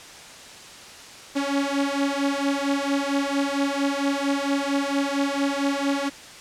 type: beating tone pair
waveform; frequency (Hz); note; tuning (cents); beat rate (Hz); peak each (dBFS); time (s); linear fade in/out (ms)
sawtooth; 277.2 / 281.6; C#4 / C#4; 0 / +27; 4.4; -21; 1.35-6.1; 20
effects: white hiss -42 dBFS RMS until 6.4 s + low-pass 7000 Hz 12 dB/octave